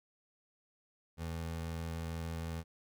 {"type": "tone", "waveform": "25% pulse", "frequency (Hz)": 82.41, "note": "E2", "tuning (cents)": 0, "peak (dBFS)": -34, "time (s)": [1.17, 2.64], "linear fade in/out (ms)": 50, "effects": []}